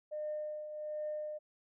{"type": "tone with tremolo", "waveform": "sine", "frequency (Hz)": 606, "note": "D#5", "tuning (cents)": -46, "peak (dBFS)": -34, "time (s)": [0.11, 1.39], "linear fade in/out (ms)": 20, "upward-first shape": "triangle", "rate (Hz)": 1.3, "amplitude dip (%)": 60, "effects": ["tanh soft clip ceiling -31 dBFS"]}